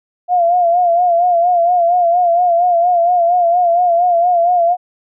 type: tone with vibrato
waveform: sine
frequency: 698.5 Hz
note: F5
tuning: in tune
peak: -9 dBFS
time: 0.28-4.77 s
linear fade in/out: 50 ms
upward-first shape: sine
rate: 4.3 Hz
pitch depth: 62 cents each way
effects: none